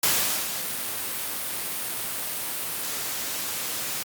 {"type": "noise with ADSR envelope", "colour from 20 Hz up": "white", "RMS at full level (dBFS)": -21, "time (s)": [0.03, 4.03], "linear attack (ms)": 4, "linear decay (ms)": 430, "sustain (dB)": -9, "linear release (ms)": 4, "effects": ["high-pass 100 Hz 12 dB/octave", "Opus 48 kbps"]}